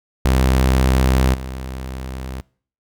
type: tone with level steps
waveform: sawtooth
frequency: 64.9 Hz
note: C2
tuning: 13 cents flat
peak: -9 / -23 dBFS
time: 0.25-2.41 s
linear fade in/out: 0 ms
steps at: 1.33 s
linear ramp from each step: 20 ms
effects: noise-tail reverb RT60 0.5 s tail -24 dB re dry